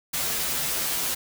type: noise with comb filter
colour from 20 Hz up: white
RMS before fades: -27 dBFS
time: 0.13-1.15 s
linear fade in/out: 10 ms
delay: 9.8 ms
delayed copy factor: -0.7
effects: none